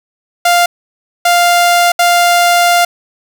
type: tone bursts at uneven times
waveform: sawtooth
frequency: 698.5 Hz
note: F5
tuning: in tune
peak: -3 dBFS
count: 3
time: 0.45-0.66 / 1.25-1.92 / 1.99-2.85 s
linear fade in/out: 5 ms
effects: none